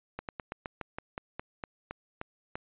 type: slowing click train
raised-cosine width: 0.5 ms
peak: -21 dBFS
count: 13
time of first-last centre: 0.19-2.555 s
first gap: 98 ms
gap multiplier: 1.12
effects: resampled to 8000 Hz

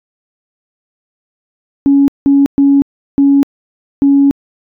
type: tone bursts at uneven times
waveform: sine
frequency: 279.1 Hz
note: C#4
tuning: 12 cents sharp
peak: -4 dBFS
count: 5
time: 1.86-2.08 / 2.26-2.46 / 2.58-2.82 / 3.18-3.43 / 4.02-4.31 s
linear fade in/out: 0 ms
effects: tanh soft clip ceiling 0 dBFS

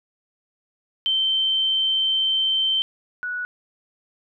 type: tone pair in turn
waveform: sine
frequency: 3108 / 1470.6 Hz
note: G7 / F#6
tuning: -16 / -11 cents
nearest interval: octave + minor second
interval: 1295 cents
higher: first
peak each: -18 / -25 dBFS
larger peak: first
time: 1.06-2.82 / 3.23-3.45 s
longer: first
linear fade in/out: 0 ms
effects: none

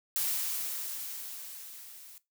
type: noise with level ramp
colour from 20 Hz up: blue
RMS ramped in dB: -30 to -51 dBFS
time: 0.16-2.18 s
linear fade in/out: 0 ms
effects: noise-tail reverb RT60 0.2 s tail -18 dB re dry

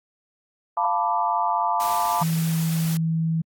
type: chord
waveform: sine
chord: B half-diminished seventh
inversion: second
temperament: equal with one note detuned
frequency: 698.5 / 884.1 / 987.8 / 1174.7 Hz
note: F5 / A5 / B5 / D6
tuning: 0 / +8 / 0 / 0 cents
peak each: -26 / -24 / -25 / -27 dBFS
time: 0.77-2.23 s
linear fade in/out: 2 ms
type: noise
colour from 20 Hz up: white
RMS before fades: -34 dBFS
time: 1.8-2.97 s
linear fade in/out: 0 ms
type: tone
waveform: sine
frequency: 162.6 Hz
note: E3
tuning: 23 cents flat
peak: -20 dBFS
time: 2.21-3.42 s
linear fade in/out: 10 ms
effects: AAC 64 kbps

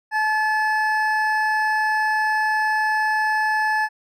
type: tone pair together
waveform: triangle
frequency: 863 / 1726 Hz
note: A5 / A6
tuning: -34 / -34 cents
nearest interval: octave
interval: 1200 cents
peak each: -19 dBFS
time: 0.11-3.89 s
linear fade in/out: 50 ms
effects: none

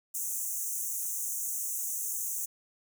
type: high-pass noise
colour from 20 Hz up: pink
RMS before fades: -34 dBFS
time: 0.14-2.46 s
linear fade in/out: 10 ms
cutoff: 6100 Hz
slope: 96 dB/octave
effects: none

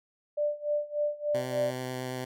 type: tone with tremolo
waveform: sine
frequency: 591 Hz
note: D5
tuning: 11 cents sharp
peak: -24 dBFS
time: 0.37-1.71 s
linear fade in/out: 10 ms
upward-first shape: sine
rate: 3.4 Hz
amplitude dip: 90%
type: tone with vibrato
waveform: 10% pulse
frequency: 127.7 Hz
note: C3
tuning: 42 cents flat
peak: -25 dBFS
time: 1.34-2.25 s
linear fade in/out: 10 ms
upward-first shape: sine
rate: 9.1 Hz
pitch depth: 9 cents each way
effects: none

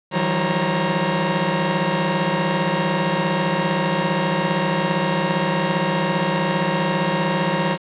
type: tone cluster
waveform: sawtooth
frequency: 158.8 / 174 / 191.5 / 542 / 935 Hz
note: D#3 / F3 / G3 / C#5 / A#5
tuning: +36 / -6 / -40 / -39 / +5 cents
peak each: -21 dBFS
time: 0.11-7.78 s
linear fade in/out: 50 ms
effects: resampled to 8000 Hz + 7-bit

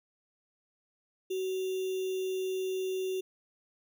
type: tone with sample-and-hold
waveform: sine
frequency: 375.7 Hz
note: F#4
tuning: 26 cents sharp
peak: -30 dBFS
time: 1.3-3.21 s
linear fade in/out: 10 ms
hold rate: 3150 Hz
effects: none

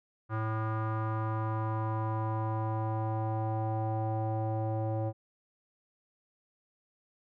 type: tone with low-pass filter sweep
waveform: square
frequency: 110 Hz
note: A2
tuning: in tune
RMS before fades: -32 dBFS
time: 0.29-5.13 s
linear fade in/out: 50 ms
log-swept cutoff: 1300 to 660 Hz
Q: 4
effects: none

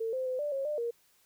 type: tone with pitch steps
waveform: sine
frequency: 450.7 / 518 / 511 / 588 / 544 / 598 / 469.9 Hz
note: A4 / C5 / C5 / D5 / C#5 / D5 / A#4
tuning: +42 / -17 / -41 / +2 / -33 / +31 / +14 cents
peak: -30 dBFS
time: 0-0.91 s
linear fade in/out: 10 ms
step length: 130 ms
effects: white hiss -67 dBFS RMS until 1.25 s

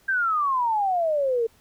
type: exponential sweep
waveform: sine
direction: down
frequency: 1605 to 445.2 Hz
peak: -20 dBFS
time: 0.08-1.47 s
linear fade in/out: 10 ms
effects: pink hiss -59 dBFS RMS until 1.6 s

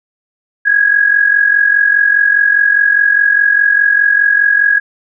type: tone with amplitude modulation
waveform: sine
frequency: 1653 Hz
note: G#6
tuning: 9 cents flat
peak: -4 dBFS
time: 0.65-4.8 s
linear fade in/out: 20 ms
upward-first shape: sine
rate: 44.9 Hz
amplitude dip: 70%
effects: none

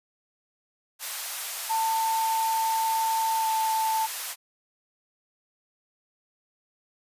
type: high-pass noise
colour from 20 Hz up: white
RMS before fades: -33 dBFS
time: 0.99-4.36 s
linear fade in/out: 50 ms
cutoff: 650 Hz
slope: 24 dB/octave
type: tone with pitch glide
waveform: sine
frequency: 893 to 884.3 Hz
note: A5 to A5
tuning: +25 to +8 cents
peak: -23 dBFS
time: 1.69-4.07 s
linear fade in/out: 20 ms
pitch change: -17 cents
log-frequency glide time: 3.4-3.47 s
effects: resampled to 32000 Hz

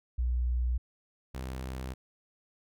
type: tone pair in turn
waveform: sine / sawtooth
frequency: 61 / 64.63 Hz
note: B1 / C2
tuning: -21 / -21 cents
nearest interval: minor second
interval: 100 cents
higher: second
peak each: -26 / -32 dBFS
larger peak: first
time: 0.18-0.78 / 1.34-1.94 s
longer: neither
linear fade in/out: 10 ms
effects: none

